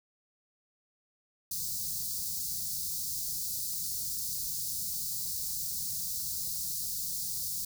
white band-stop noise, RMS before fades -35 dBFS, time 1.51-7.65 s, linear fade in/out 5 ms, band 190 to 4300 Hz, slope 48 dB/octave, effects none

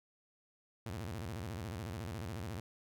sawtooth tone with vibrato, 98 Hz, G2, in tune, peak -36 dBFS, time 0.86-2.6 s, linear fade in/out 0 ms, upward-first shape square, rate 14 Hz, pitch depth 270 cents each way, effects none

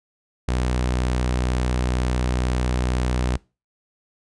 sawtooth tone, 62.1 Hz, B1, 10 cents sharp, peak -16 dBFS, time 0.48-3.37 s, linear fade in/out 5 ms, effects noise-tail reverb RT60 0.3 s tail -24 dB re dry + resampled to 22050 Hz

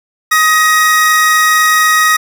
45% pulse tone pair together, 1255.3 / 1895 Hz, D#6 / A#6, +15 / +28 cents, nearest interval perfect fifth, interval 713 cents, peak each -10 dBFS, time 0.31-2.17 s, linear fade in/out 10 ms, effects none

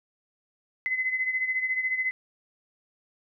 sine beating tone pair, 2034 / 2048 Hz, C7 / C7, -50 / -38 cents, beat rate 14 Hz, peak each -26 / -32 dBFS, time 0.86-2.11 s, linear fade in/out 0 ms, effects none

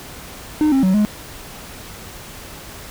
triangle tone with pitch steps, 305.1 / 268 / 187.7 / 210.1 Hz, D#4 / C4 / F#3 / G#3, -34 / +42 / +25 / +20 cents, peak -10 dBFS, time 0.61-1.05 s, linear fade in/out 0 ms, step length 110 ms, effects pink hiss -36 dBFS RMS until 2.9 s

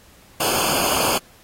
pink noise with comb filter, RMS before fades -21 dBFS, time 0.4-1.18 s, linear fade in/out 5 ms, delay 0.52 ms, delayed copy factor -0.9, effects pink hiss -51 dBFS RMS until 1.43 s + AAC 48 kbps

